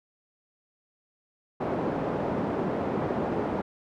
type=band-pass noise; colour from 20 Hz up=pink; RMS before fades=-29 dBFS; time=1.6-3.62 s; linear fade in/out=10 ms; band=190 to 760 Hz; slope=12 dB/octave; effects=none